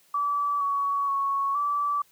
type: tone with pitch steps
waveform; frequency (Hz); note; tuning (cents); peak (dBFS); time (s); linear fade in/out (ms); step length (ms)
sine; 1153 / 1124 / 1108 / 1158; D6 / C#6 / C#6 / D6; -32 / +24 / -1 / -25; -23; 0.14-2.02; 5; 470
effects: white hiss -61 dBFS RMS until 2.11 s + high-pass 80 Hz 12 dB/octave